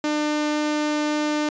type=tone; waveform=sawtooth; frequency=300.3 Hz; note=D4; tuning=39 cents sharp; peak=-17 dBFS; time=0.04-1.49 s; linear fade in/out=2 ms; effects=resampled to 16000 Hz